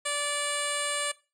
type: tone with low-pass filter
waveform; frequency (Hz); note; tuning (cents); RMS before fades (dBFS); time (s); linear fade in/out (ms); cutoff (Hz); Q
10% pulse; 581; D5; -19; -30; 0.05-1.12; 10; 8600; 3.7
effects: noise-tail reverb RT60 0.3 s tail -19 dB re dry